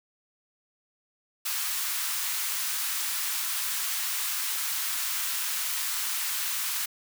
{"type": "high-pass noise", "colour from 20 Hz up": "white", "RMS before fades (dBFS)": -30, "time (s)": [1.45, 6.86], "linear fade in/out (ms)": 10, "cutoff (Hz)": 1000, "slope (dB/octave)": 24, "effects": []}